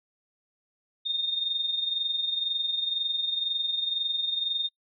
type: tone with amplitude modulation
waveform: sine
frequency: 3663 Hz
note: A#7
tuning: 31 cents flat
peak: -23 dBFS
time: 1.05-4.69 s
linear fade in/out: 20 ms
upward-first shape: sine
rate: 22 Hz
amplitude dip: 60%
effects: noise-tail reverb RT60 0.1 s tail -20 dB re dry